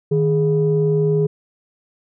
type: tone pair together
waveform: sine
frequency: 155.56 / 415.3 Hz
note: D#3 / G#4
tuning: 0 / 0 cents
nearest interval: octave + perfect fourth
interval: 1700 cents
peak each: -16 dBFS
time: 0.11-1.27 s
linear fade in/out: 10 ms
effects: tanh soft clip ceiling -7 dBFS